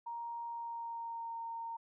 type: tone with pitch glide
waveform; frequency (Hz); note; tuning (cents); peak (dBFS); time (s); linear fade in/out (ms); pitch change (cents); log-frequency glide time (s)
sine; 936 to 919.9; A#5 to A#5; +7 to -23; -39; 0.06-1.77; 10; -30; 0.45-1.39
effects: none

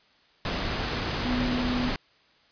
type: tone in noise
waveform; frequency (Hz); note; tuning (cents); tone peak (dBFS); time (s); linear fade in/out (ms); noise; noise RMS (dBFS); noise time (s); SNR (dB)
sine; 247.5; B3; +4; -26; 1.25-1.9; 2; pink; -29; 0.45-1.96; 0
effects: white hiss -61 dBFS RMS until 2.51 s + resampled to 11025 Hz

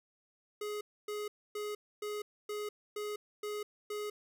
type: tone bursts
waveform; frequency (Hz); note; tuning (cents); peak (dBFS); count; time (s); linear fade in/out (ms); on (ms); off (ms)
square; 418.4; G#4; +13; -37; 8; 0.61-4.1; 5; 200; 270
effects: none

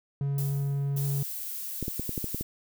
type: tone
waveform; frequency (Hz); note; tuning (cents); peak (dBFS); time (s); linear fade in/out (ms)
triangle; 140; C#3; +18; -24; 0.21-1.23; 2
type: noise with exponential decay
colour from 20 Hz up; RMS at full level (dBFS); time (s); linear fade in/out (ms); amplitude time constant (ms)
violet; -35; 0.38-1.07; 2; 150
type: noise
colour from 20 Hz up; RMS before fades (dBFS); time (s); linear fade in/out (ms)
violet; -36; 0.96-2.43; 10
type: clicks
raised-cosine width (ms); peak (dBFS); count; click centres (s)
3; -19; 8; 1.827 / 1.881 / 1.996 / 2.093 / 2.178 / 2.243 / 2.346 / 2.41
effects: none

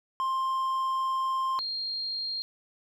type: tone pair in turn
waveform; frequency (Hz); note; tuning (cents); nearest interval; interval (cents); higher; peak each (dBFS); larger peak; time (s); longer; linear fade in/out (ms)
triangle / sine; 1054 / 4216; C6 / C8; +12 / +12; 2 octaves; 2400; second; -24 / -30; first; 0.2-1.59 / 1.59-2.42; first; 0
effects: none

